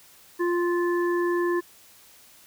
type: harmonic tone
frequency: 349 Hz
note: F4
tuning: 1 cent flat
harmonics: 1 / 3 / 5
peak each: -22 / -31 / -33 dBFS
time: 0.39-1.61 s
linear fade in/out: 20 ms
effects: white hiss -53 dBFS RMS until 2.46 s